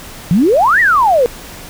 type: exponential two-way sweep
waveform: sine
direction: up then down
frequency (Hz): 158 to 1986 to 463.4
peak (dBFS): -7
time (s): 0.31-1.26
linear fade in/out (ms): 0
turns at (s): 0.8
effects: pink hiss -32 dBFS RMS until 1.69 s